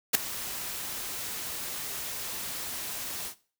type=noise with ADSR envelope; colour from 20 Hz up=white; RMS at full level=-18 dBFS; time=0.13-3.35 s; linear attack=21 ms; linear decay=4 ms; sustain=-18 dB; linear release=87 ms; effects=noise-tail reverb RT60 0.4 s tail -18 dB re dry